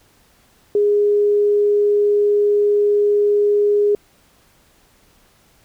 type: tone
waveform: sine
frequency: 412.4 Hz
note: G#4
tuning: 12 cents flat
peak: -12 dBFS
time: 0.75-3.95 s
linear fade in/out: 2 ms
effects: pink hiss -55 dBFS RMS until 5.64 s